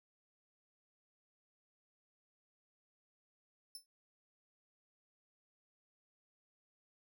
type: tone with exponential decay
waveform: 25% pulse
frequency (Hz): 5290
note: E8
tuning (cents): +5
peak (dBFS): -38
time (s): 3.75-3.86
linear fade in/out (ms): 1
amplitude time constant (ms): 23
effects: none